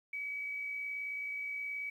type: tone with amplitude modulation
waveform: sine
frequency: 2277 Hz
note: C#7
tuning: 46 cents sharp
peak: -35 dBFS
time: 0.13-1.9 s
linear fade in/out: 5 ms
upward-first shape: sine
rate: 58.8 Hz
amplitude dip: 30%
effects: 11-bit